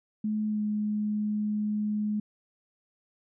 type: tone with pitch glide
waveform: sine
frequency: 213.7 to 210.6 Hz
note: G#3 to G#3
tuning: +50 to +24 cents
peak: -26 dBFS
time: 0.24-2.2 s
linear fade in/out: 5 ms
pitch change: -26 cents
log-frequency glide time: 0.47-0.61 s
effects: none